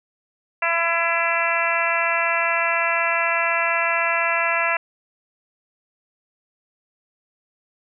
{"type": "harmonic tone", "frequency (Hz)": 335.9, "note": "E4", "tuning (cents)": 33, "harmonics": [2, 3, 4, 5, 6, 7, 8], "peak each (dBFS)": [-26, -26, -26, -26, -26, -26, -26], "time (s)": [0.62, 4.77], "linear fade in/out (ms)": 5, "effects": []}